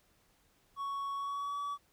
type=tone with pitch glide; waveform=triangle; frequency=1113 to 1143 Hz; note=C#6 to D6; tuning=+7 to -47 cents; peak=-33 dBFS; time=0.76-1.78 s; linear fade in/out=50 ms; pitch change=+46 cents; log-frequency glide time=1.15-1.59 s; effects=pink hiss -70 dBFS RMS until 1.92 s